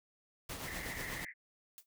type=noise with tremolo; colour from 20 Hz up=pink; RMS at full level=-41 dBFS; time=0.49-1.25 s; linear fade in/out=5 ms; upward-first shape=triangle; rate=8.2 Hz; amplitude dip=55%
type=band-pass noise; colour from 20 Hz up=pink; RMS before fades=-46 dBFS; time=0.63-1.34 s; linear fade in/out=50 ms; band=1800 to 2100 Hz; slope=96 dB/octave
type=noise with exponential decay; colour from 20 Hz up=blue; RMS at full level=-48 dBFS; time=1.78-1.86 s; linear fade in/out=0 ms; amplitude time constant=17 ms
effects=none